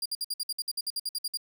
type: tone bursts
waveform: sawtooth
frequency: 4809 Hz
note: D8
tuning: 40 cents sharp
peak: -26 dBFS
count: 15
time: 0.02-1.373 s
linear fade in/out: 5 ms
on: 37 ms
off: 57 ms
effects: none